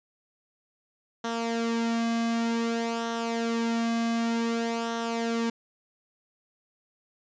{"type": "tone with flanger", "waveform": "sawtooth", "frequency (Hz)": 230.8, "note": "A#3", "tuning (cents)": -17, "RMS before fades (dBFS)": -28, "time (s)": [1.24, 5.5], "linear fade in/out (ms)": 5, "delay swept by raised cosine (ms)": [0.42, 2.22], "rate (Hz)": 0.54, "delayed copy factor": -0.6, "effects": ["resampled to 16000 Hz"]}